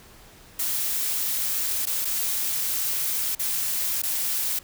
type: noise with dropouts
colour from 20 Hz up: blue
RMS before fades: -26 dBFS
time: 0.59-4.59 s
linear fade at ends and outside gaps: 5 ms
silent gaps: 1.856-1.868 / 2.048-2.052 / 3.351-3.393 / 4.02-4.033 s
effects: pink hiss -50 dBFS RMS until 4.63 s